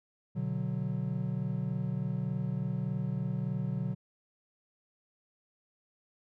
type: chord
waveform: triangle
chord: B minor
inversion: none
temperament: equal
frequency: 123.47 / 146.83 / 185 Hz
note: B2 / D3 / F#3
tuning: 0 / 0 / 0 cents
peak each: -33 dBFS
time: 0.35-3.95 s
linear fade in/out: 20 ms
effects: none